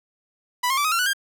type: tone with pitch steps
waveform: sawtooth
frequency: 987.8 / 1071 / 1161.2 / 1259 / 1365.1 / 1480 / 1604.7 Hz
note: B5 / C6 / D6 / D#6 / F6 / F#6 / G6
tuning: 0 / +40 / -20 / +20 / -40 / 0 / +40 cents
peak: -16 dBFS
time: 0.63-1.134 s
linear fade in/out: 10 ms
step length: 72 ms
effects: none